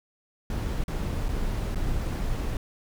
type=noise with dropouts; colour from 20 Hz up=brown; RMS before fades=-28 dBFS; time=0.5-2.57 s; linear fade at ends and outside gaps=2 ms; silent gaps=0.839-0.88 / 1.285-1.289 / 1.748-1.757 s; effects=none

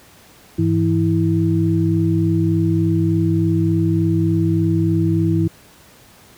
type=tone cluster; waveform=sine; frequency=101.2 / 164.6 / 326.5 Hz; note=G#2 / E3 / E4; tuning=-44 / -2 / -17 cents; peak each=-18 dBFS; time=0.58-5.48 s; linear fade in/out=10 ms; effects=pink hiss -47 dBFS RMS until 6.37 s + high-pass 60 Hz 12 dB/octave

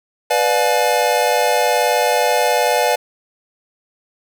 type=chord; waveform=square; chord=B diminished seventh; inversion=none; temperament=just; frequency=493.9 / 592.7 / 711.2 / 853.4 Hz; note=B4 / D5 / F5 / Ab5; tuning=0 / +16 / +31 / +47 cents; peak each=-20 dBFS; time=0.3-2.96 s; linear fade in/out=10 ms; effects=none

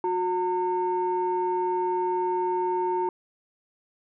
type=tone pair together; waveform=sine; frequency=362.4 / 910 Hz; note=F#4 / A#5; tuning=-36 / -42 cents; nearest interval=octave + major third; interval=1594 cents; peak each=-25 dBFS; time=0.04-3.09 s; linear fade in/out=2 ms; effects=tanh soft clip ceiling -17 dBFS

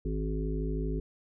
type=harmonic tone; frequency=52.7 Hz; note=G#1; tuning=26 cents sharp; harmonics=1 / 3 / 5 / 7 / 8; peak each=-31 / -36 / -38 / -39 / -40 dBFS; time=0.05-1 s; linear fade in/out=5 ms; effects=none

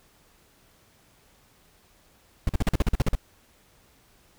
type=noise bursts; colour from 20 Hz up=brown; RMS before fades=-20 dBFS; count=11; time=2.47-3.152 s; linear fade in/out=2 ms; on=22 ms; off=44 ms; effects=pink hiss -60 dBFS RMS until 4.38 s

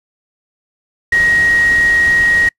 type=tone in noise; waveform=sine; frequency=1887 Hz; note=A#6; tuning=21 cents sharp; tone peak=-9 dBFS; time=1.12-2.49 s; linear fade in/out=5 ms; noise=pink; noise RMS=-26 dBFS; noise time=1.12-2.49 s; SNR=+14 dB; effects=noise-tail reverb RT60 0.1 s tail -26 dB re dry + low-pass 9000 Hz 12 dB/octave

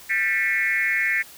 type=tone with frequency modulation; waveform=sine; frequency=1975.5 Hz; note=B6; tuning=in tune; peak=-19 dBFS; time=0.09-1.23 s; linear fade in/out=20 ms; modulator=199 Hz; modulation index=1.5; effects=white hiss -45 dBFS RMS until 1.37 s

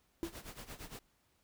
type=noise with tremolo; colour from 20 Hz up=pink; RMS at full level=-46 dBFS; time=0.23-0.99 s; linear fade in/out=0 ms; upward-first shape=sine; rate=8.7 Hz; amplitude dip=80%
type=tone with exponential decay; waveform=triangle; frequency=333.4 Hz; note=E4; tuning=20 cents sharp; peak=-29 dBFS; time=0.23-0.34 s; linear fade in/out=0 ms; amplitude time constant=23 ms
effects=pink hiss -74 dBFS RMS until 1.43 s

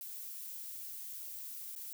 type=noise with dropouts; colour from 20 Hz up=violet; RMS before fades=-45 dBFS; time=0.01-1.93 s; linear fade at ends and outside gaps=1 ms; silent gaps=1.752-1.761 s; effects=none

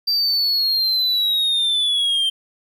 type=linear sweep; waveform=triangle; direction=down; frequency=4699 to 3136 Hz; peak=-15 dBFS; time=0.07-2.3 s; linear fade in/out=10 ms; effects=9-bit

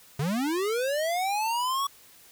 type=linear sweep; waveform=square; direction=up; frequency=130 to 1134 Hz; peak=-26 dBFS; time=0.19-1.87 s; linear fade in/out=5 ms; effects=white hiss -54 dBFS RMS until 2.31 s

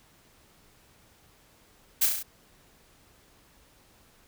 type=noise with echo; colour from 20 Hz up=blue; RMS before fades=-22 dBFS; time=2.01-2.06 s; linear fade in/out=10 ms; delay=34 ms; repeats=5; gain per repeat=-3 dB; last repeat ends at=2.23 s; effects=pink hiss -60 dBFS RMS until 4.27 s

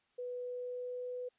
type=tone with pitch glide; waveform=sine; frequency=493.9 to 497 Hz; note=B4 to B4; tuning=0 to +11 cents; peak=-38 dBFS; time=0.18-1.29 s; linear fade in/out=10 ms; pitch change=+11 cents; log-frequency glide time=0.38-1.07 s; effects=white hiss -75 dBFS RMS until 1.38 s + resampled to 8000 Hz

